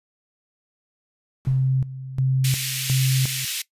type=noise with exponential decay; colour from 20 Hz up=brown; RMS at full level=-34 dBFS; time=1.45-1.96 s; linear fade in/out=0 ms; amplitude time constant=110 ms
type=tone with tremolo; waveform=sine; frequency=131.7 Hz; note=C3; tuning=12 cents sharp; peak=-17 dBFS; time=1.47-3.45 s; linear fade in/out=2 ms; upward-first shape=square; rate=1.4 Hz; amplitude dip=80%
type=high-pass noise; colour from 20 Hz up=pink; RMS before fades=-27 dBFS; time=2.44-3.62 s; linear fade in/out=5 ms; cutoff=2300 Hz; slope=24 dB/octave
effects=noise-tail reverb RT60 0.1 s tail -19 dB re dry + resampled to 32000 Hz